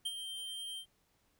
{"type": "tone with ADSR envelope", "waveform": "square", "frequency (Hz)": 3149, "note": "G7", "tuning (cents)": 7, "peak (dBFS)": -33, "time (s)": [0.05, 0.86], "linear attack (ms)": 11, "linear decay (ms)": 41, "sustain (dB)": -8, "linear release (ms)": 85, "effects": ["pink hiss -74 dBFS RMS until 1.39 s"]}